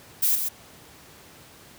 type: noise with echo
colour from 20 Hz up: violet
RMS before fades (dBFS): -21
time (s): 0.22-0.36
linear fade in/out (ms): 10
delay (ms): 130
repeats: 1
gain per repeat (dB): -6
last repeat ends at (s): 0.49
effects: pink hiss -49 dBFS RMS until 1.78 s + high-pass 80 Hz 12 dB/octave